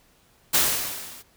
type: noise with level ramp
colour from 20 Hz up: white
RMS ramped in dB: -17 to -45 dBFS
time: 0.53-1.23 s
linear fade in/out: 20 ms
effects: pink hiss -60 dBFS RMS until 1.36 s